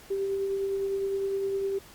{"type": "tone with tremolo", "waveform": "sine", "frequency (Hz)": 392, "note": "G4", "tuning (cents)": 0, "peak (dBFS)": -25, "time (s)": [0.1, 1.79], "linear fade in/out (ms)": 10, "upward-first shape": "triangle", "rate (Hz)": 9.8, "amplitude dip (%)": 30, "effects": ["pink hiss -51 dBFS RMS until 1.94 s", "Opus 48 kbps"]}